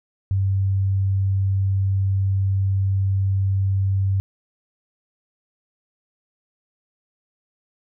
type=tone; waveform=sine; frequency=97 Hz; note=G2; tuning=18 cents flat; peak=-17 dBFS; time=0.31-4.2 s; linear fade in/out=0 ms; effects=none